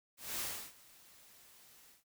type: noise with ADSR envelope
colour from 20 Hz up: white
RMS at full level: -38 dBFS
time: 0.17-2.04 s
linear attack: 220 ms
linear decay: 330 ms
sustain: -23 dB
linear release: 140 ms
effects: noise-tail reverb RT60 0.1 s tail -20 dB re dry